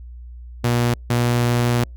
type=tone pair in turn; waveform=sawtooth; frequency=120 / 120.42 Hz; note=B2 / B2; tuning=-49 / -43 cents; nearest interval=unison; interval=6 cents; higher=second; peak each=-12 dBFS; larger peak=neither; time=0.64-0.94 / 1.1-1.84 s; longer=second; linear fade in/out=5 ms; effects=added 60 Hz sine -34 dBFS peak until 1.96 s + Opus 48 kbps